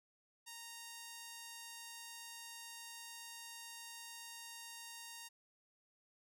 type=tone; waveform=5% pulse; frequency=929 Hz; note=A#5; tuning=6 cents flat; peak=-37 dBFS; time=0.46-5.29 s; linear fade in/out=20 ms; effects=none